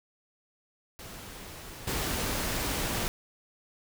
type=noise with level steps; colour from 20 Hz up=pink; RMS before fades=-44 / -31 dBFS; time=0.99-3.08 s; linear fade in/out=0 ms; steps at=1.87 s; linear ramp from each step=10 ms; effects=none